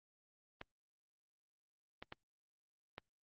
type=clicks; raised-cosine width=0.3 ms; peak=-29 dBFS; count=4; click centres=0.614 / 2.025 / 2.124 / 2.981 s; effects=low-pass 4000 Hz 12 dB/octave + Opus 24 kbps